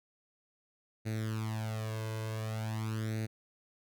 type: tone with flanger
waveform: sawtooth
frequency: 110 Hz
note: A2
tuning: in tune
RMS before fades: -36 dBFS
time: 1.05-3.27 s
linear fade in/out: 20 ms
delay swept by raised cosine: 0.47 to 1.97 ms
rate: 0.46 Hz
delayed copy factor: +0.8
effects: none